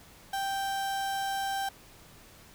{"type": "tone", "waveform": "35% pulse", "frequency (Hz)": 784, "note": "G5", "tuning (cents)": 0, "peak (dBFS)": -28, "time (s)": [0.33, 1.69], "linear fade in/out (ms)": 5, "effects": ["pink hiss -54 dBFS RMS until 2.54 s"]}